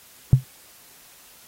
sine tone with exponential decay, 130.1 Hz, C3, 9 cents flat, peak -5 dBFS, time 0.33-0.44 s, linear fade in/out 0 ms, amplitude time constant 22 ms, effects white hiss -50 dBFS RMS until 1.47 s + AAC 48 kbps

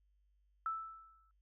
sine tone with exponential decay, 1318.5 Hz, E6, in tune, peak -33 dBFS, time 0.66-1.31 s, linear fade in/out 1 ms, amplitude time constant 140 ms, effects added 50 Hz sine -70 dBFS peak until 1.41 s

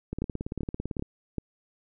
two click trains, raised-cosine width 3 ms, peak -17 / -19 dBFS, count 4 / 17, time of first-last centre 0.22-1.383 / 0.13-1.024 s, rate 2.58 / 17.9 Hz, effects none

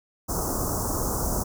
pink band-stop noise, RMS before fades -27 dBFS, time 0.28-1.44 s, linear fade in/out 20 ms, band 1300 to 5600 Hz, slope 48 dB/octave, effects none

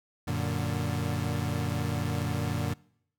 30% pulse chord, Gb augmented, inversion none, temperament equal, 92.5 / 116.54 / 146.83 Hz, Gb2 / Bb2 / D3, 0 / 0 / 0 cents, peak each -30 dBFS, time 0.27-2.74 s, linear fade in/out 10 ms, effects noise-tail reverb RT60 0.7 s tail -24 dB re dry

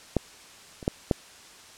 clicks, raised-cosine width 2 ms, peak -8 / -26 / -9 / -7 dBFS, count 4, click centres 0.167 / 0.828 / 0.879 / 1.112 s, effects white hiss -49 dBFS RMS until 1.77 s + low-pass 8000 Hz 12 dB/octave

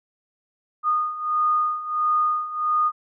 sine beating tone pair, 1228 / 1229.5 Hz, D#6 / D#6, -23 / -21 cents, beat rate 1.5 Hz, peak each -25 / -21 dBFS, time 0.83-2.92 s, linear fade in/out 50 ms, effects none

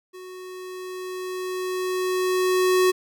square tone with level ramp, 369 Hz, F#4, 5 cents flat, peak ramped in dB -39 to -16 dBFS, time 0.13-2.92 s, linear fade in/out 20 ms, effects none

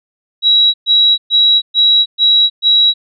sine tone bursts, 3877 Hz, B7, 33 cents flat, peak -6 dBFS, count 6, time 0.42-2.94 s, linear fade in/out 50 ms, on 320 ms, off 120 ms, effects none

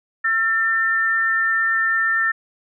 sine tone pair together, 1351 / 1795.6 Hz, E6 / A6, +42 / +35 cents, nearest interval perfect fourth, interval 493 cents, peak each -23 / -17 dBFS, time 0.24-2.32 s, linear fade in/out 10 ms, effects none

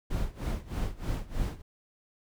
brown noise with tremolo, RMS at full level -29 dBFS, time 0.1-1.62 s, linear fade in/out 10 ms, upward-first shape sine, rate 3.2 Hz, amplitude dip 90%, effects none

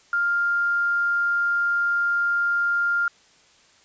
sine tone with quantisation, 1400 Hz, F6, 4 cents sharp, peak -19 dBFS, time 0.13-3.08 s, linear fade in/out 2 ms, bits 8, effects white hiss -56 dBFS RMS until 3.84 s + resampled to 16000 Hz

